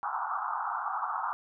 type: band-pass noise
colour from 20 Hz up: white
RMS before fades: -33 dBFS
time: 0.03-1.33 s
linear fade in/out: 0 ms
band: 740 to 1400 Hz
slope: 96 dB/octave
effects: none